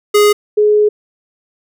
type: tone pair in turn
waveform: square / sine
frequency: 415.3 / 420.6 Hz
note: G#4 / G#4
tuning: 0 / +22 cents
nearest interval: unison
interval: 22 cents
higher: second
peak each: -7 dBFS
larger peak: neither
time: 0.14-0.33 / 0.57-0.89 s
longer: second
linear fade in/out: 10 ms
effects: none